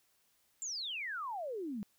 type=exponential sweep; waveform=sine; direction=down; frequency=7459 to 192.8 Hz; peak=-37 dBFS; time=0.62-1.83 s; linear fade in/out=0 ms; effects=white hiss -73 dBFS RMS until 1.98 s